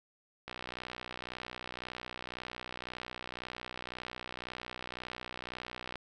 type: click train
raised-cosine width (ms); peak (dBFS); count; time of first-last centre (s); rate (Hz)
0.3; -24; 340; 0.48-5.957; 61.9
effects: none